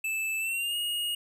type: tone with pitch glide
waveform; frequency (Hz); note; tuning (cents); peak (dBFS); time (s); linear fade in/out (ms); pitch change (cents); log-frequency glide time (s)
square; 2631 to 2869; E7 to F7; -4 to +46; -29; 0.04-1.15; 5; +150; 0.39-0.76
effects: none